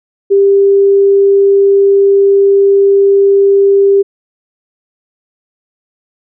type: tone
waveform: sine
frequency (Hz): 396.3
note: G4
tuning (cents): +19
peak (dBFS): -4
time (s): 0.3-4.03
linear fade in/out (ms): 20
effects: none